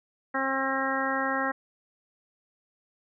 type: harmonic tone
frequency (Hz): 267.9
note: C4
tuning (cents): +41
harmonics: 1 / 2 / 3 / 4 / 5 / 6 / 7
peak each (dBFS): -33 / -33 / -33 / -33 / -33 / -33 / -33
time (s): 0.34-1.52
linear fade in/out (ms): 10
effects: none